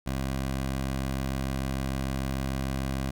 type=tone; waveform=15% pulse; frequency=66.7 Hz; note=C2; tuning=34 cents sharp; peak=-22 dBFS; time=0.06-3.11 s; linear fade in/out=10 ms; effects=none